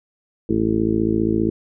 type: harmonic tone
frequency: 55 Hz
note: A1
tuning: in tune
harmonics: 1 / 2 / 3 / 4 / 5 / 6 / 7 / 8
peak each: -31 / -27 / -30 / -22 / -29 / -20 / -25 / -28 dBFS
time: 0.49-1.5 s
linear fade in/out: 5 ms
effects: none